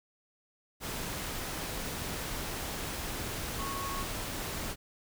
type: tone in noise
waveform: sine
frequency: 1101 Hz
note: C#6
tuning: 12 cents flat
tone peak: -37 dBFS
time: 3.57-4.06 s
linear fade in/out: 50 ms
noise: pink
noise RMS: -37 dBFS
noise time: 0.8-4.76 s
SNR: -3 dB
effects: none